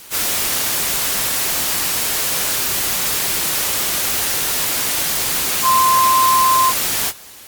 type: tone in noise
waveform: sine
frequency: 1042 Hz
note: C6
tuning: 7 cents flat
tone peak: -11 dBFS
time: 5.62-6.73 s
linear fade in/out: 50 ms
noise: white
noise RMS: -19 dBFS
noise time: 0.1-7.13 s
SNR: +5 dB
effects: white hiss -39 dBFS RMS until 7.47 s + Opus 48 kbps